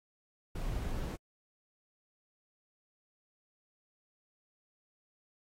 brown noise, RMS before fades -36 dBFS, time 0.55-1.16 s, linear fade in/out 5 ms, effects AAC 48 kbps

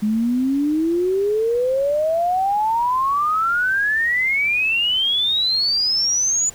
sine exponential sweep, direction up, 207.7 to 7040 Hz, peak -16 dBFS, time 0.02-6.5 s, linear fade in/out 10 ms, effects pink hiss -44 dBFS RMS until 6.54 s

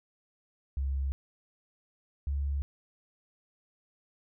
sine tone pair in turn, 68 / 70.36 Hz, C#2 / C#2, -33 / +26 cents, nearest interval minor second, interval 59 cents, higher second, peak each -28 dBFS, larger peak neither, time 0.77-1.12 / 2.27-2.62 s, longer neither, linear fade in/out 0 ms, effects none

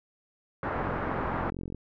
white low-pass noise, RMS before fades -32 dBFS, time 0.63-1.5 s, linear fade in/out 2 ms, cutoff 1400 Hz, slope 24 dB/octave
click train, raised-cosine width 3 ms, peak -24 dBFS, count 45, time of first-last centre 0.76-1.747 s, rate 44.6 Hz
effects none

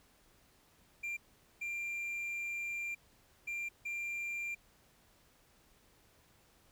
triangle tone bursts at uneven times, 2380 Hz, D7, 22 cents sharp, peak -35 dBFS, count 4, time 1.03-1.17 / 1.61-2.95 / 3.47-3.69 / 3.85-4.55 s, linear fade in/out 10 ms, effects pink hiss -67 dBFS RMS until 6.71 s

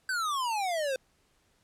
square exponential sweep, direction down, 1568 to 509 Hz, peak -29 dBFS, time 0.09-0.96 s, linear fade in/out 2 ms, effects pink hiss -69 dBFS RMS until 1.63 s + low-pass 11000 Hz 12 dB/octave

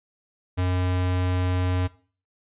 square tone, 91 Hz, F#2, 28 cents flat, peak -22 dBFS, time 0.57-1.88 s, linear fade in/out 20 ms, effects noise-tail reverb RT60 0.4 s tail -18 dB re dry + resampled to 8000 Hz

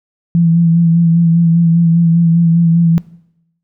sine tone with vibrato, 167.7 Hz, E3, 30 cents sharp, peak -7 dBFS, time 0.35-2.98 s, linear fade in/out 0 ms, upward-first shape sine, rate 5 Hz, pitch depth 29 cents each way, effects noise-tail reverb RT60 0.8 s tail -20 dB re dry

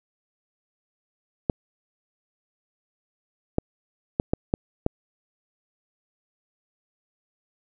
clicks, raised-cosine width 2 ms, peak -7 dBFS, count 6, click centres 1.498 / 3.584 / 4.199 / 4.335 / 4.539 / 4.864 s, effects none

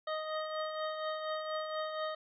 25% pulse tone with tremolo, 623 Hz, D#5, 2 cents sharp, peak -29 dBFS, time 0.07-2.15 s, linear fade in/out 5 ms, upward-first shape triangle, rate 4.2 Hz, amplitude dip 50%, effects resampled to 11025 Hz

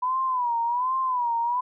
sine tone with vibrato, 987.8 Hz, B5, in tune, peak -22 dBFS, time 0.02-1.61 s, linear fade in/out 10 ms, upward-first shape sine, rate 1.3 Hz, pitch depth 110 cents each way, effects none

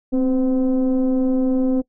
sine tone with frequency modulation, 261.6 Hz, C4, in tune, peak -14 dBFS, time 0.12-1.82 s, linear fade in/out 20 ms, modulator 250 Hz, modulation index 0.68, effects noise-tail reverb RT60 0.1 s tail -21 dB re dry + tanh soft clip ceiling -11 dBFS

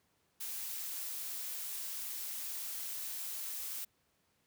blue noise, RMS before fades -41 dBFS, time 0.4-3.85 s, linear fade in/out 10 ms, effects pink hiss -75 dBFS RMS until 4.46 s + high-pass 80 Hz 12 dB/octave

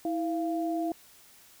sine tone pair together, 325.6 / 690 Hz, E4 / F5, -21 / -21 cents, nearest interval octave + minor second, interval 1300 cents, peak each -29 / -32 dBFS, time 0.05-0.92 s, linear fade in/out 2 ms, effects white hiss -56 dBFS RMS until 1.6 s

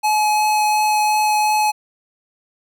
square tone with vibrato, 850 Hz, G#5, 40 cents sharp, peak -15 dBFS, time 0.03-1.72 s, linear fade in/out 20 ms, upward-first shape triangle, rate 2.8 Hz, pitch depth 8 cents each way, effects none

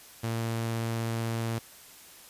sawtooth tone, 114.5 Hz, A#2, 31 cents flat, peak -25 dBFS, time 0.23-1.59 s, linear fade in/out 10 ms, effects white hiss -51 dBFS RMS until 2.29 s + resampled to 32000 Hz

